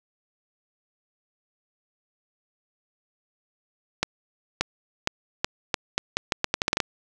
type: accelerating click train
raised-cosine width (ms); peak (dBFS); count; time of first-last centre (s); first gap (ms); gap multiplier
0.2; -4; 15; 4.03-6.802; 580; 0.8
effects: none